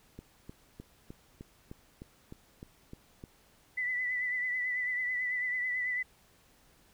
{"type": "click train", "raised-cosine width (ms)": 3, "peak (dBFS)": -31, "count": 11, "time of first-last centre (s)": [0.19, 3.239], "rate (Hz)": 3.28}
{"type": "tone with vibrato", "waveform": "sine", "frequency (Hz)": 1990, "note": "B6", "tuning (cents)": 13, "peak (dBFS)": -30, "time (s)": [3.77, 6.03], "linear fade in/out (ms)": 10, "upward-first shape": "triangle", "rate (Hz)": 9.1, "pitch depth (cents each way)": 41}
{"effects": ["pink hiss -64 dBFS RMS until 6.93 s"]}